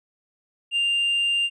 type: tone with tanh clipping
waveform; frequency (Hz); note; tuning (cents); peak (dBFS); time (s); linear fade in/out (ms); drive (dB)
sine; 2794; F7; 0; -20; 0.71-1.5; 50; 1
effects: none